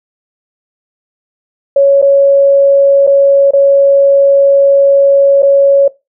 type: tone with dropouts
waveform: sine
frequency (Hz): 556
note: C#5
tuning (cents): +5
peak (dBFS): -3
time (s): 1.76-5.88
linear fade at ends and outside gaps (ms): 5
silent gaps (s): 2.017-2.024 / 3.068-3.073 / 3.509-3.534 / 5.423-5.429
effects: noise-tail reverb RT60 0.2 s tail -18 dB re dry